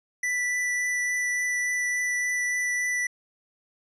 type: tone with vibrato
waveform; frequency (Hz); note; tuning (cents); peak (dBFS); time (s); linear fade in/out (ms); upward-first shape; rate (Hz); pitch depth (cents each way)
square; 1975.5; B6; 0; -25; 0.23-3.07; 5; triangle; 3.5; 8
effects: resampled to 22050 Hz